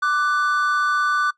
triangle tone pair together, 1174.7 / 1490.8 Hz, D6 / F#6, 0 / +13 cents, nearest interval major third, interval 413 cents, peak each -18 dBFS, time 0.02-1.31 s, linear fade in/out 10 ms, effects noise-tail reverb RT60 0.1 s tail -19 dB re dry + resampled to 22050 Hz

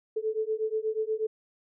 sine beating tone pair, 432.8 / 441.1 Hz, A4 / A4, -29 / +4 cents, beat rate 8.3 Hz, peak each -30 dBFS, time 0.16-1.27 s, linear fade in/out 10 ms, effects none

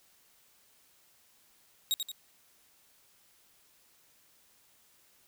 sawtooth tone with echo, 3787 Hz, A#7, 27 cents sharp, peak -23 dBFS, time 1.91-1.94 s, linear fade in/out 0 ms, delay 88 ms, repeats 2, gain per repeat -6 dB, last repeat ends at 2.116 s, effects white hiss -65 dBFS RMS until 5.27 s

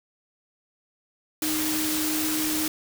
sine tone in noise, 310 Hz, D#4, 6 cents flat, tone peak -27 dBFS, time 1.42-2.68 s, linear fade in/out 2 ms, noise white, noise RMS -28 dBFS, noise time 1.42-2.68 s, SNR -2 dB, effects none

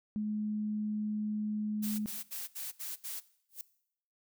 sine tone, 211.9 Hz, G#3, 35 cents sharp, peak -31 dBFS, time 0.16-2.06 s, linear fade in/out 0 ms
blue noise bursts, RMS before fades -40 dBFS, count 6, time 1.82-3.205 s, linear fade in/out 20 ms, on 170 ms, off 73 ms
violet noise with exponential growth, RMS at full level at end -37 dBFS, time 3.49-3.61 s, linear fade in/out 1 ms, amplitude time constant 26 ms
effects noise-tail reverb RT60 0.7 s tail -19 dB re dry

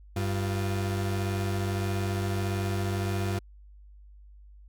35% pulse tone pair together, 97.6 / 348.8 Hz, G2 / F4, -7 / -2 cents, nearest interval octave + minor seventh, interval 2205 cents, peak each -26 / -33 dBFS, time 0.16-3.39 s, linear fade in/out 5 ms, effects added 50 Hz sine -48 dBFS peak until 4.68 s

